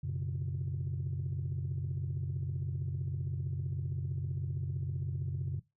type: chord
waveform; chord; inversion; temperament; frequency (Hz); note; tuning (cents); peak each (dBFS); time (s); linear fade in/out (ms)
sine; F# suspended fourth; none; just; 92.5 / 123.33 / 138.75; F#2 / B2 / C#3; 0 / -2 / +2; -36 / -39 / -34; 0.03-5.6; 10
effects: noise-tail reverb RT60 0.2 s tail -18 dB re dry + tanh soft clip ceiling -28 dBFS